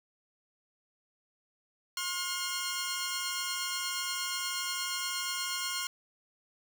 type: tone pair together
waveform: 10% pulse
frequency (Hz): 1068 / 1426.8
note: C6 / F6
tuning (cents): +35 / +37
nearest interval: perfect fourth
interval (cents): 502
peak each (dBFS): -27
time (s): 1.97-5.87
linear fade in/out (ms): 2
effects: none